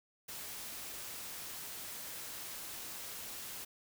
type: noise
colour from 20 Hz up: white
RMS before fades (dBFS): -45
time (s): 0.28-3.65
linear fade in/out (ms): 10
effects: none